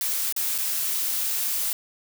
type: noise with dropouts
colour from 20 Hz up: blue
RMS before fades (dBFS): -26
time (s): 0.01-1.73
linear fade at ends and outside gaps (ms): 1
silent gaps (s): 0.325-0.363 / 0.58-0.585
effects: none